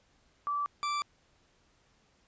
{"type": "tone pair in turn", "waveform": ["sine", "40% pulse"], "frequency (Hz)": [1160, 1168.7], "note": ["D6", "D6"], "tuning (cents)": [-22, -9], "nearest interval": "unison", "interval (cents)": 13, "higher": "second", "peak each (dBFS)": [-29, -29], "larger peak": "neither", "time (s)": [[0.47, 0.66], [0.83, 1.02]], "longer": "neither", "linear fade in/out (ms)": 0, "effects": ["pink hiss -68 dBFS RMS until 2.27 s", "resampled to 16000 Hz"]}